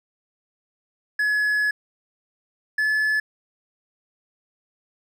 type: tone pair in turn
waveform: triangle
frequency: 1697 / 1723.7 Hz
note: G#6 / A6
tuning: +37 / -36 cents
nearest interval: unison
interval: 27 cents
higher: second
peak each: -17 dBFS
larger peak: neither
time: 1.19-1.71 / 2.78-3.2 s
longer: first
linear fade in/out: 5 ms
effects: none